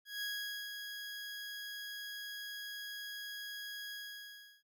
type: tone with ADSR envelope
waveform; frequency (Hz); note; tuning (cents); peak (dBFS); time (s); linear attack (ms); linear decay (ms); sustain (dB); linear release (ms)
20% pulse; 1656; G#6; -5; -32; 0.05-4.63; 170; 470; -6; 710
effects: none